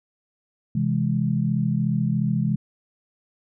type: chord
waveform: sine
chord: C augmented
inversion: none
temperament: equal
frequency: 130.81 / 164.81 / 207.7 Hz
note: C3 / E3 / G#3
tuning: 0 / 0 / 0 cents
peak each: -24 dBFS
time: 0.75-2.56 s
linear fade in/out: 5 ms
effects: none